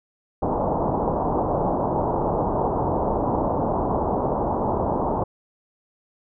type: low-pass noise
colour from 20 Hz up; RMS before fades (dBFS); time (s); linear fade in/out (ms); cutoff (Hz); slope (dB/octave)
white; -23; 0.42-5.24; 5; 970; 48
effects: none